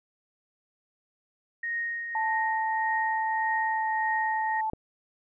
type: tone with tremolo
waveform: sine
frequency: 1864.7 Hz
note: A#6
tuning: in tune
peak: -27 dBFS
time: 1.63-4.61 s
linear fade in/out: 5 ms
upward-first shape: triangle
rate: 1.7 Hz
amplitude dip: 50%
type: tone with pitch glide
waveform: sine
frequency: 880 to 874.4 Hz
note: A5 to A5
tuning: 0 to -11 cents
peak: -26 dBFS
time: 2.15-4.7 s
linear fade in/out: 2 ms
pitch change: -11 cents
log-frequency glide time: 3.71-3.93 s
type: click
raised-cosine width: 2 ms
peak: -22 dBFS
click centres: 4.734 s
effects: none